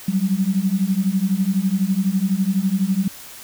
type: beating tone pair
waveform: sine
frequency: 185 / 197 Hz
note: F#3 / G3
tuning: 0 / +9 cents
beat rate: 12 Hz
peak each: -20 / -19 dBFS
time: 0.08-3.08 s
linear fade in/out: 5 ms
effects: white hiss -39 dBFS RMS until 3.43 s